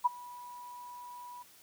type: tone with ADSR envelope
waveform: sine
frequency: 978 Hz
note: B5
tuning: 17 cents flat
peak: -20 dBFS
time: 0.04-1.43 s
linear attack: 19 ms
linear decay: 20 ms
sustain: -24 dB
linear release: 11 ms
effects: white hiss -59 dBFS RMS until 1.62 s